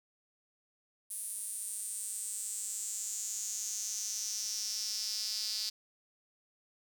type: tone with high-pass filter sweep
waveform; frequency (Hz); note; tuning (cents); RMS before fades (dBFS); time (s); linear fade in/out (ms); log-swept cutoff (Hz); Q
sawtooth; 216.5; A3; -28; -38; 1.1-5.7; 10; 10000 to 4700; 6.1
effects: none